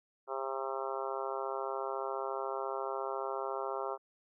harmonic tone, 134.2 Hz, C3, 44 cents sharp, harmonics 3 / 4 / 5 / 6 / 7 / 8 / 9 / 10, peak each -40 / -41 / -42 / -43 / -43 / -44 / -45 / -45 dBFS, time 0.27-3.98 s, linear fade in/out 50 ms, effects none

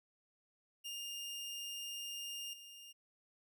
sawtooth tone with level steps, 2817 Hz, F7, 14 cents sharp, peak -39 / -49 dBFS, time 0.84-2.93 s, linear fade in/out 20 ms, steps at 2.53 s, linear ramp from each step 5 ms, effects none

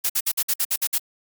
blue noise bursts, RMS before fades -21 dBFS, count 9, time 0.04-0.984 s, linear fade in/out 10 ms, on 56 ms, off 55 ms, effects Opus 48 kbps

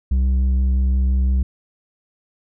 square tone with low-pass filter, 64.7 Hz, C2, 19 cents flat, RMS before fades -17 dBFS, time 0.11-1.43 s, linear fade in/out 5 ms, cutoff 130 Hz, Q 1.5, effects none

